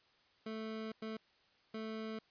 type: tone bursts at uneven times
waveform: 25% pulse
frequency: 220 Hz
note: A3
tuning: in tune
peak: -37 dBFS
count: 3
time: 0.46-0.92 / 1.02-1.17 / 1.74-2.19 s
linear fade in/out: 5 ms
effects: white hiss -70 dBFS RMS until 2.3 s + resampled to 11025 Hz